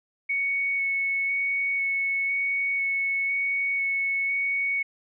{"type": "tone with vibrato", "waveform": "sine", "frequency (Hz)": 2217, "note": "C#7", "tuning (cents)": 0, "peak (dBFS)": -23, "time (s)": [0.29, 4.83], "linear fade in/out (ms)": 10, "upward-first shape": "square", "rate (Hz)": 1, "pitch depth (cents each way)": 8, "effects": []}